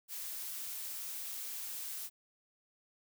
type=noise; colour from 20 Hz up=blue; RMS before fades=-42 dBFS; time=0.08-2.1 s; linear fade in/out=50 ms; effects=none